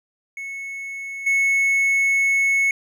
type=tone with level steps; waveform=triangle; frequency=2200 Hz; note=C#7; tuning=14 cents flat; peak=-27 / -14 dBFS; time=0.37-2.71 s; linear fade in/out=2 ms; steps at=1.26 s; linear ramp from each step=10 ms; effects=none